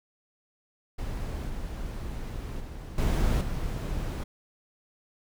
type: noise with level steps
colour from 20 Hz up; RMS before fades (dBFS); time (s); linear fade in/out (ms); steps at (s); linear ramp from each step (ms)
brown; -33 / -35 / -39 / -24 / -31; 0.98-4.24; 10; 1.47 / 2.6 / 2.98 / 3.41; 2
effects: none